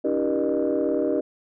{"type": "tone cluster", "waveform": "sine", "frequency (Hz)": [283.5, 321.1, 389.5, 477.8, 606], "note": ["C#4", "E4", "G4", "A#4", "D#5"], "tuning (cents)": [39, -45, -11, 43, -46], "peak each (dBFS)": -26, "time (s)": [0.04, 1.21], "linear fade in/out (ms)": 10, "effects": ["tanh soft clip ceiling -14 dBFS"]}